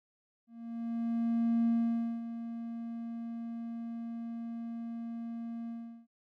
triangle tone with ADSR envelope, 231.5 Hz, A#3, 12 cents flat, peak -22 dBFS, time 0.47-6.07 s, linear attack 1200 ms, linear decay 540 ms, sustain -13 dB, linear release 380 ms, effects tanh soft clip ceiling -20 dBFS

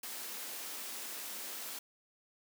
white high-pass noise, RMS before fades -43 dBFS, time 0.03-1.79 s, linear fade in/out 5 ms, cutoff 200 Hz, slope 96 dB/octave, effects none

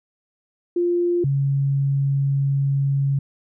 sine tone pair in turn, 349.2 / 138.58 Hz, F4 / C#3, 0 / 0 cents, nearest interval octave + major third, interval 1600 cents, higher first, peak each -17 dBFS, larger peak neither, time 0.76-1.24 / 1.24-3.19 s, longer second, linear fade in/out 5 ms, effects none

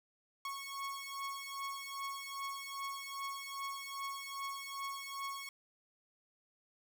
sawtooth beating tone pair, 1101 / 1103.5 Hz, C#6 / C#6, -12 / -8 cents, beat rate 2.5 Hz, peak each -40 / -40 dBFS, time 0.45-5.49 s, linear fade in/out 2 ms, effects none

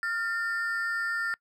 triangle ring-modulated tone, 1600 Hz, G6, 35 cents sharp, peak -23 dBFS, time 0.03-1.34 s, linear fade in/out 0 ms, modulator 202 Hz, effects noise-tail reverb RT60 0.1 s tail -24 dB re dry

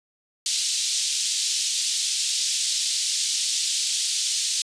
pink band-pass noise, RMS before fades -25 dBFS, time 0.46-4.62 s, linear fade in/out 2 ms, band 3600 to 8900 Hz, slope 24 dB/octave, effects resampled to 22050 Hz

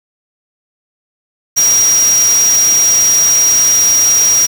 sine tone in noise, 5710 Hz, F8, 37 cents sharp, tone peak -7 dBFS, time 1.56-4.47 s, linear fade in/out 20 ms, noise white, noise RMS -19 dBFS, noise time 1.56-4.47 s, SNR +9 dB, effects none

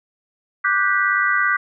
sine chord, G major seventh, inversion second, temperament just, 1176 / 1470 / 1568 / 1960 Hz, D6 / F#6 / G6 / B6, +2 / -12 / 0 / -14 cents, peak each -21 dBFS, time 0.64-1.57 s, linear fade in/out 10 ms, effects none

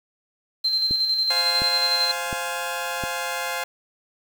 sine tone with tremolo, 4122 Hz, C8, 27 cents flat, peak -18 dBFS, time 0.64-2.12 s, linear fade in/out 10 ms, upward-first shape square, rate 11 Hz, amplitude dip 35%
click train, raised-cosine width 3 ms, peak -18 dBFS, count 4, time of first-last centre 0.91-3.038 s, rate 1.41 Hz
15% pulse chord, F minor, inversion second, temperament just, 523.8 / 698.5 / 838.1 Hz, C5 / F5 / Ab5, +2 / 0 / +16 cents, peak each -24 dBFS, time 1.3-3.64 s, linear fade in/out 5 ms
effects 7-bit

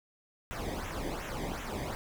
brown noise with flanger, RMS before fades -37 dBFS, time 0.51-1.95 s, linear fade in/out 0 ms, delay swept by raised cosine 0.21 to 0.75 ms, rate 2.7 Hz, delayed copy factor -0.75, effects none

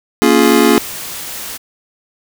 square chord, Bb minor seventh, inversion none, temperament just, 233.1 / 279.7 / 349.6 / 419.5 Hz, Bb3 / Db4 / F4 / Ab4, 0 / +16 / +2 / +17 cents, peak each -14 dBFS, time 0.22-0.78 s, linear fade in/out 0 ms
white noise, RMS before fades -26 dBFS, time 0.41-1.58 s, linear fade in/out 20 ms
effects none

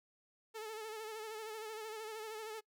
sawtooth tone with vibrato, 436.5 Hz, A4, 14 cents flat, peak -39 dBFS, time 0.54-2.61 s, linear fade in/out 20 ms, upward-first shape sine, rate 13 Hz, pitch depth 50 cents each way, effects noise-tail reverb RT60 0.1 s tail -25 dB re dry

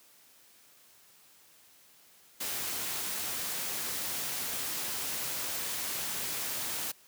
white noise, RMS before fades -35 dBFS, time 2.4-6.92 s, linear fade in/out 10 ms, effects white hiss -60 dBFS RMS until 7.07 s + high-pass 80 Hz 12 dB/octave

